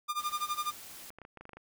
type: tone with tremolo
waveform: 45% pulse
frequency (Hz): 1204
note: D6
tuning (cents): +43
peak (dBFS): -29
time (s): 0.08-0.72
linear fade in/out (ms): 20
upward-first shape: sine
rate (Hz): 12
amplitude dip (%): 90
type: noise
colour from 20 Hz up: white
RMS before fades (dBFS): -48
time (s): 0.19-1.1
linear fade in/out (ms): 2
type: clicks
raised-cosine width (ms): 0.5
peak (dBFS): -33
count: 10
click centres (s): 1.104 / 1.186 / 1.217 / 1.251 / 1.373 / 1.41 / 1.454 / 1.493 / 1.533 / 1.57
effects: none